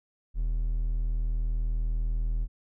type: tone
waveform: triangle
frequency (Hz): 40.08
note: E1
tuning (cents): -48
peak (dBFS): -23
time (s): 0.34-2.48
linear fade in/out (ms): 50
effects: none